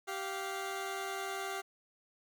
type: tone pair together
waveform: 15% pulse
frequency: 389.1 / 698.5 Hz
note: G4 / F5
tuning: -13 / 0 cents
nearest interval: minor seventh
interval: 1013 cents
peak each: -32 / -35 dBFS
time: 0.07-1.62 s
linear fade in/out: 20 ms
effects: none